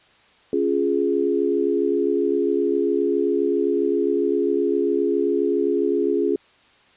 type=chord; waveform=sine; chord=Db major; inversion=none; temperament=equal with one note detuned; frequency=277.2 / 349.2 / 416.7 Hz; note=Db4 / F4 / Ab4; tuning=0 / 0 / +6 cents; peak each=-24 / -22 / -21 dBFS; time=0.53-6.36 s; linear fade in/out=2 ms; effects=white hiss -55 dBFS RMS until 6.96 s + resampled to 8000 Hz